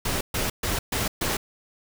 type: noise bursts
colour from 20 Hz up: pink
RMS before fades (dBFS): -26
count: 5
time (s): 0.05-1.37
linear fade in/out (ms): 5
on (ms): 160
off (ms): 130
effects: none